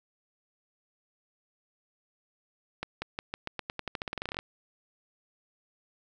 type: accelerating click train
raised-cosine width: 0.3 ms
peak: -17 dBFS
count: 21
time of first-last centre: 2.83-4.389 s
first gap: 190 ms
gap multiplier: 0.89
effects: none